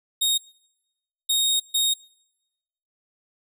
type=tone bursts at uneven times; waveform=sawtooth; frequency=3729 Hz; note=A#7; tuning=in tune; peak=-16 dBFS; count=3; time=0.21-0.38 / 1.29-1.6 / 1.74-1.94 s; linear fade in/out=10 ms; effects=noise-tail reverb RT60 1.0 s tail -26 dB re dry